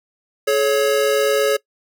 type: tone pair together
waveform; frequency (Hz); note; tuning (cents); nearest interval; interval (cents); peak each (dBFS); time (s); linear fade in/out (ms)
square; 425.7 / 554.4; G#4 / C#5; +43 / 0; perfect fourth; 457; -18; 0.47-1.57; 10
effects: noise-tail reverb RT60 0.1 s tail -22 dB re dry